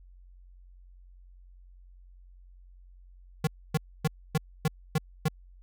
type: tone bursts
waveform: square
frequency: 155.56 Hz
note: D#3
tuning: in tune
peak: -23 dBFS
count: 7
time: 3.44-5.284 s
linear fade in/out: 5 ms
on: 32 ms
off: 270 ms
effects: added 45 Hz sine -50 dBFS peak until 5.62 s